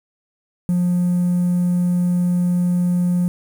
triangle tone, 177.4 Hz, F3, 27 cents sharp, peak -12 dBFS, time 0.69-3.28 s, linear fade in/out 0 ms, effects tanh soft clip ceiling -10 dBFS + 7-bit

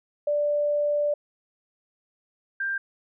sine tone pair in turn, 587.3 / 1586.1 Hz, D5 / G6, 0 / +20 cents, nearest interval octave + perfect fourth, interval 1720 cents, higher second, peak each -21 / -25 dBFS, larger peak first, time 0.27-1.14 / 2.6-2.78 s, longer first, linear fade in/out 5 ms, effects none

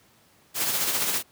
white noise with tremolo, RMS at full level -24 dBFS, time 0.54-1.23 s, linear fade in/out 50 ms, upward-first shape sine, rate 15 Hz, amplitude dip 40%, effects pink hiss -59 dBFS RMS until 1.31 s + high-pass 100 Hz 12 dB/octave

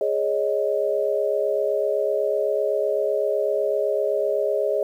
sine chord, Ab suspended fourth, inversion none, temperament equal, 415.3 / 554.4 / 622.3 Hz, Ab4 / Db5 / Eb5, 0 / 0 / 0 cents, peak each -24 dBFS, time 0.01-4.83 s, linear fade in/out 2 ms, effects 9-bit

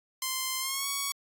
5% pulse tone with pitch glide, 1043 to 1117.9 Hz, C6 to C#6, -6 to +14 cents, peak -18 dBFS, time 0.22-1.12 s, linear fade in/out 2 ms, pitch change +120 cents, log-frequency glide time 0.59-0.87 s, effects AAC 64 kbps

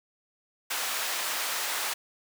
pink high-pass noise, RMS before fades -31 dBFS, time 0.7-1.94 s, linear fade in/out 10 ms, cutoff 950 Hz, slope 12 dB/octave, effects none

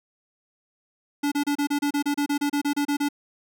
square tone bursts, 288.2 Hz, D4, 33 cents flat, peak -22 dBFS, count 16, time 1.23-3.088 s, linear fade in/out 10 ms, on 88 ms, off 30 ms, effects none

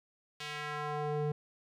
square tone with band-pass filter sweep, 149.1 Hz, D3, 27 cents sharp, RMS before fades -36 dBFS, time 0.4-1.32 s, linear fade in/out 5 ms, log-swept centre 3400 to 320 Hz, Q 1.2, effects none

